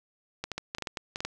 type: clicks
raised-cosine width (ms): 0.2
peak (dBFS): -16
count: 11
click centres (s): 0.44 / 0.517 / 0.58 / 0.749 / 0.784 / 0.823 / 0.872 / 0.972 / 1.159 / 1.205 / 1.25
effects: none